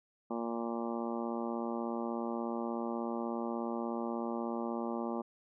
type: harmonic tone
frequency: 116.54 Hz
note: A#2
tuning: in tune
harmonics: 2 / 3 / 4 / 5 / 6 / 7 / 8 / 9 / 10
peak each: -37 / -40 / -44 / -43 / -48 / -44 / -48 / -48 / -48 dBFS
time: 0.3-5.22 s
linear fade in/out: 10 ms
effects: none